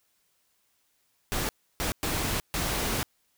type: noise bursts at uneven times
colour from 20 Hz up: pink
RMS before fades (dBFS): -29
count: 4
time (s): 1.32-1.49 / 1.8-1.92 / 2.03-2.4 / 2.54-3.03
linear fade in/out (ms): 0
effects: white hiss -71 dBFS RMS until 3.37 s